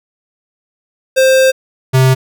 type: tone pair in turn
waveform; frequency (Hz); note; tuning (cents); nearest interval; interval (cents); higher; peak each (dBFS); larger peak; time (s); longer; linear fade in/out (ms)
square; 525 / 130.72; C5 / C3; +6 / -1; 2 octaves; 2407; first; -7; neither; 1.16-1.52 / 1.93-2.15; first; 20
effects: none